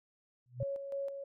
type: tone with exponential growth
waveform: sine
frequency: 123.5 Hz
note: B2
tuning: in tune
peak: -30 dBFS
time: 0.46-0.63 s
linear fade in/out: 0 ms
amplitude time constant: 35 ms
type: tone with tremolo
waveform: sine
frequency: 554.4 Hz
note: C#5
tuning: in tune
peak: -34 dBFS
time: 0.6-1.24 s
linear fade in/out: 5 ms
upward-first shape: square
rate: 3.1 Hz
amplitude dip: 50%
effects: none